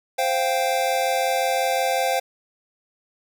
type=chord; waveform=square; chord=C suspended fourth; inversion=none; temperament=equal; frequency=523.3 / 698.5 / 784 Hz; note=C5 / F5 / G5; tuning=0 / 0 / 0 cents; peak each=-25 dBFS; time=0.18-2.2 s; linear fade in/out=10 ms; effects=none